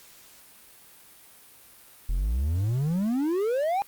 triangle exponential sweep, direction up, 38.89 to 828 Hz, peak -21 dBFS, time 2.09-3.82 s, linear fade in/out 0 ms, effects white hiss -52 dBFS RMS until 3.87 s + Opus 48 kbps

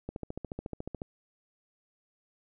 click train, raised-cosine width 2 ms, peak -23 dBFS, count 14, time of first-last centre 0.09-1.019 s, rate 14 Hz, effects none

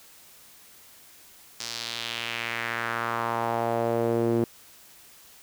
sawtooth tone with band-pass filter sweep, 116.54 Hz, A#2, in tune, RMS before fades -28 dBFS, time 1.6-4.44 s, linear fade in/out 0 ms, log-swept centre 5400 to 330 Hz, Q 2.2, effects white hiss -52 dBFS RMS until 5.42 s

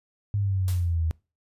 sine exponential sweep, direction down, 103.3 to 79.2 Hz, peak -22 dBFS, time 0.34-1.11 s, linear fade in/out 0 ms
white noise with exponential decay, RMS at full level -36 dBFS, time 0.68-0.96 s, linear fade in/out 0 ms, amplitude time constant 59 ms
effects noise-tail reverb RT60 0.3 s tail -24 dB re dry + resampled to 32000 Hz

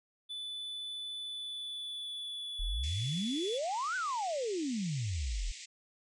triangle tone with pitch glide, 3487 to 3433 Hz, A7 to A7, -16 to -43 cents, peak -37 dBFS, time 0.29-3.59 s, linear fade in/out 20 ms, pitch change -27 cents, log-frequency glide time 1.21-2.52 s
sine exponential two-way sweep, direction up then down, 35.36 to 1548 to 35.36 Hz, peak -32 dBFS, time 2.59-5.52 s, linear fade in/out 10 ms, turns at 3.96 s
white band-pass noise, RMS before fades -48 dBFS, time 2.83-5.66 s, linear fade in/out 10 ms, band 1900 to 8100 Hz, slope 96 dB/octave
effects none

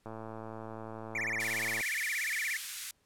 click train, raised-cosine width 1 ms, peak -29 dBFS, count 195, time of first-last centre 0.06-1.808 s, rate 111 Hz
triangle tone with vibrato, 2039 Hz, C7, 45 cents flat, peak -30 dBFS, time 1.15-2.57 s, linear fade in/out 2 ms, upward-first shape sine, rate 17 Hz, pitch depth 280 cents each way
white high-pass noise, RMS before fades -39 dBFS, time 1.4-2.91 s, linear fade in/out 2 ms, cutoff 1500 Hz, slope 24 dB/octave
effects pink hiss -72 dBFS RMS until 3.05 s + low-pass 12000 Hz 12 dB/octave

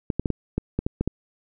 clicks, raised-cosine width 3 ms, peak -10 dBFS, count 9, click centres 0.102 / 0.196 / 0.258 / 0.303 / 0.58 / 0.79 / 0.865 / 1.01 / 1.076 s, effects none

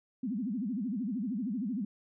sine tone with vibrato, 226.1 Hz, A3, 47 cents sharp, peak -31 dBFS, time 0.23-1.85 s, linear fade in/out 5 ms, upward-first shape sine, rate 13 Hz, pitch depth 290 cents each way, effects none

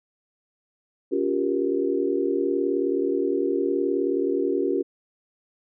sine chord, G half-diminished seventh, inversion second, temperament just, 282.2 / 352.8 / 392 / 470.4 Hz, Db4 / F4 / G4 / Bb4, +31 / +18 / 0 / +16 cents, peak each -27 / -26 / -25 / -29 dBFS, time 1.11-4.83 s, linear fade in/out 20 ms, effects none

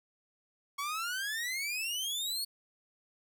sawtooth exponential sweep, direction up, 1106 to 4444 Hz, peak -30 dBFS, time 0.78-2.45 s, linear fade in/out 10 ms, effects none

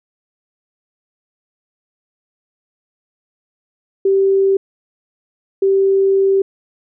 sine tone pair in turn, 389.1 / 389.1 Hz, G4 / G4, -13 / -13 cents, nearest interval unison, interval 0 cents, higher neither, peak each -10 dBFS, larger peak neither, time 4.05-4.57 / 5.62-6.42 s, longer second, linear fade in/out 5 ms, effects none

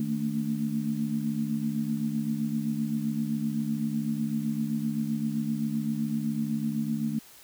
sine tone cluster, 154.5 / 221.9 / 229.7 / 289.3 Hz, D#3 / A3 / A#3 / D4, -12 / +15 / -25 / -26 cents, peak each -34 / -28 / -35 / -37 dBFS, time 0-7.19 s, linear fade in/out 2 ms, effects white hiss -52 dBFS RMS until 7.43 s

